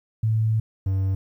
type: tone pair in turn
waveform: sine / triangle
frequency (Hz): 110.4 / 95.91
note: A2 / G2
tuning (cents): +6 / -37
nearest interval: major second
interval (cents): 243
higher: first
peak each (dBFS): -18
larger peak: neither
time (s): 0.23-0.6 / 0.86-1.15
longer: first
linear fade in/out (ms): 5
effects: 10-bit